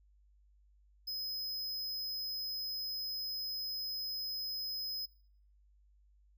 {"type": "tone", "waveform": "square", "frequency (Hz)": 5070, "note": "D#8", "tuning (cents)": 32, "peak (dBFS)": -37, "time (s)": [1.07, 5.06], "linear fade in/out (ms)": 10, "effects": ["noise-tail reverb RT60 0.6 s tail -22 dB re dry", "added 50 Hz sine -63 dBFS peak until 6.37 s"]}